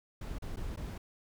brown noise with dropouts, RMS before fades -39 dBFS, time 0.21-0.98 s, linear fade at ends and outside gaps 5 ms, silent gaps 0.385-0.421 / 0.561-0.569 / 0.762-0.772 s, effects none

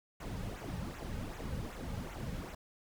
brown noise with flanger, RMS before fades -41 dBFS, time 0.2-2.55 s, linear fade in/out 5 ms, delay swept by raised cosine 0.2 to 3 ms, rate 2.6 Hz, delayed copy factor -0.7, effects none

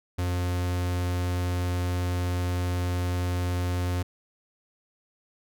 45% pulse tone, 89.2 Hz, F2, 37 cents sharp, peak -25 dBFS, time 0.18-4.03 s, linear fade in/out 10 ms, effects none

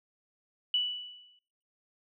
sine tone with exponential decay, 2960 Hz, F#7, in tune, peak -23 dBFS, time 0.74-1.39 s, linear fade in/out 2 ms, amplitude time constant 140 ms, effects noise-tail reverb RT60 0.8 s tail -25 dB re dry

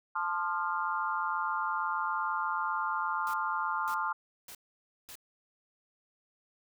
sine chord, F dominant seventh, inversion first, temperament equal with one note detuned, 880 / 1046.5 / 1214.7 / 1396.9 Hz, A5 / C6 / Eb6 / F6, 0 / 0 / -42 / 0 cents, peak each -35 dBFS, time 0.15-4.13 s, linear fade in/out 10 ms
white noise bursts, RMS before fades -47 dBFS, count 4, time 3.27-5.154 s, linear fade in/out 0 ms, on 66 ms, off 540 ms
effects none

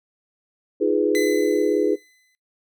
sine chord, F half-diminished seventh, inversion third, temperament equal, 311.1 / 349.2 / 415.3 / 493.9 Hz, Eb4 / F4 / Ab4 / Cb5, 0 / 0 / 0 / 0 cents, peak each -23 / -24 / -20 / -24 dBFS, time 0.8-1.96 s, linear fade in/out 20 ms
sawtooth tone with exponential decay, 2019 Hz, B6, 38 cents sharp, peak -20 dBFS, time 1.15-2.35 s, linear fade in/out 0 ms, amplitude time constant 260 ms
effects noise-tail reverb RT60 0.2 s tail -22 dB re dry

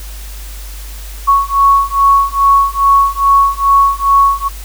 sine beating tone pair, 1108.7 / 1111.1 Hz, C#6 / C#6, 0 / +4 cents, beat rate 2.4 Hz, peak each -10 dBFS, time 1.27-4.49 s, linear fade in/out 20 ms, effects added 50 Hz sine -25 dBFS peak until 4.64 s + white hiss -34 dBFS RMS until 4.64 s

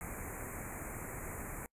pink band-stop noise, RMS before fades -43 dBFS, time 0.01-1.66 s, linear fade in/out 0 ms, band 2400 to 6800 Hz, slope 96 dB/octave, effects noise-tail reverb RT60 0.1 s tail -25 dB re dry + resampled to 32000 Hz

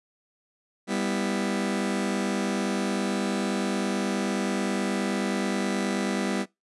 sawtooth chord, E minor, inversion first, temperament just, 197.78 / 247.2 / 329.6 Hz, G3 / B3 / E4, +16 / +2 / 0 cents, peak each -24 / -26 / -28 dBFS, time 0.87-6.46 s, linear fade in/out 50 ms, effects noise-tail reverb RT60 0.2 s tail -23 dB re dry + resampled to 24000 Hz

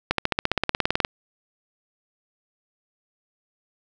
accelerating click train, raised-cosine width 0.3 ms, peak -4 dBFS, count 17, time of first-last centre 0.11-1.049 s, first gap 73 ms, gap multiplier 0.97, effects none

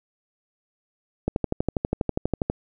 click train, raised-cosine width 2 ms, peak -9 dBFS, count 16, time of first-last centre 1.28-2.5 s, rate 12.3 Hz, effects none

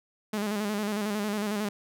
sawtooth tone with vibrato, 208.3 Hz, G#3, 5 cents sharp, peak -24 dBFS, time 0.33-1.69 s, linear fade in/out 5 ms, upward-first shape square, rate 11 Hz, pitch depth 49 cents each way, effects none

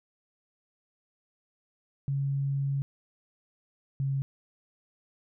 sine tone pair in turn, 138.59 / 136.68 Hz, C#3 / C#3, 0 / -24 cents, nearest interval unison, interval 24 cents, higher first, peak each -26 dBFS, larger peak neither, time 2.08-2.82 / 4-4.22 s, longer first, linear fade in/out 0 ms, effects none

